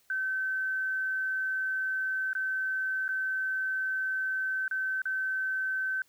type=tone with dropouts; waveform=sine; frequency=1536 Hz; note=G6; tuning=36 cents flat; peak=-28 dBFS; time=0.1-6.02 s; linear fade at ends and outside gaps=2 ms; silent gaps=2.332-2.351 / 3.081-3.089 / 4.68-4.711 / 5.019-5.055 s; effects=white hiss -67 dBFS RMS until 6.08 s